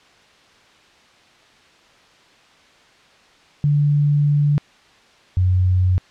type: tone pair in turn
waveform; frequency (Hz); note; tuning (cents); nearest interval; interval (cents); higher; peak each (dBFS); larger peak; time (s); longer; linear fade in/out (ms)
sine; 145.9 / 91.69; D3 / F#2; -11 / -15; minor sixth; 804; first; -13; neither; 3.64-4.58 / 5.37-5.98; first; 0
effects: white hiss -51 dBFS RMS until 6.1 s + low-pass 4000 Hz 12 dB/octave